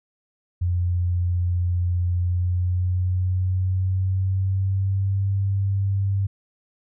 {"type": "tone with pitch glide", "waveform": "sine", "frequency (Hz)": [88.5, 98.2], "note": ["F2", "G2"], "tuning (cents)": [23, 4], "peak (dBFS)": -19, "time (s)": [0.61, 6.27], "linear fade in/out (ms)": 10, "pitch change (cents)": 181, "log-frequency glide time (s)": [2.15, 5.29], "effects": []}